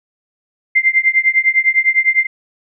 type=tone with tremolo; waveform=sine; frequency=2091 Hz; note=C7; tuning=2 cents flat; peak=-6 dBFS; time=0.75-2.27 s; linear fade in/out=10 ms; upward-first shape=triangle; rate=9.9 Hz; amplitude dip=100%; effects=none